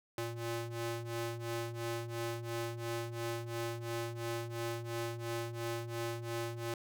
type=ring-modulated tone; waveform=sawtooth; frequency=233.1 Hz; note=A#3; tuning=in tune; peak=-30 dBFS; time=0.18-6.74 s; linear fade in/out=2 ms; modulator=118 Hz; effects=none